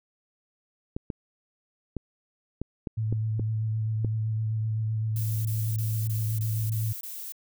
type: clicks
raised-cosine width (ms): 3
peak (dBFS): -18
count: 8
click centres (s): 0.965 / 1.102 / 1.967 / 2.616 / 2.872 / 3.126 / 3.396 / 4.047
type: tone with vibrato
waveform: sine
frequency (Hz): 109.8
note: A2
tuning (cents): -3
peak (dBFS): -25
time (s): 2.97-6.93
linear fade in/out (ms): 10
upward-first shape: sine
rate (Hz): 7.8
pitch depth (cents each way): 19
type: noise bursts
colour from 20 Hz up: violet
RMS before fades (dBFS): -38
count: 7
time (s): 5.16-7.322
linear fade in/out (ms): 2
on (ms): 290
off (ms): 22
effects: none